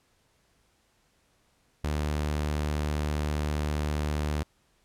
sawtooth tone, 75 Hz, D2, 37 cents sharp, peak -23 dBFS, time 1.84-4.43 s, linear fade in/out 0 ms, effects pink hiss -68 dBFS RMS until 4.84 s + low-pass 11000 Hz 12 dB/octave

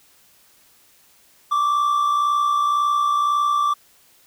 triangle tone pair together, 1109.1 / 1171 Hz, C#6 / D6, +1 / -5 cents, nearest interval minor second, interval 94 cents, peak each -25 / -15 dBFS, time 1.51-3.74 s, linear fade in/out 10 ms, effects white hiss -55 dBFS RMS until 4.26 s

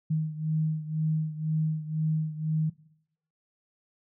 sine beating tone pair, 156 / 158 Hz, D#3 / D#3, +5 / +27 cents, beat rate 2 Hz, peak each -27 / -31 dBFS, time 0.1-2.7 s, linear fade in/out 10 ms, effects noise-tail reverb RT60 0.7 s tail -19 dB re dry

